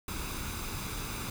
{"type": "noise with comb filter", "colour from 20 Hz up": "pink", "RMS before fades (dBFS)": -37, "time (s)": [0.08, 1.3], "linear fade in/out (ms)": 2, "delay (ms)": 0.81, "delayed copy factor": 0.55, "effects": []}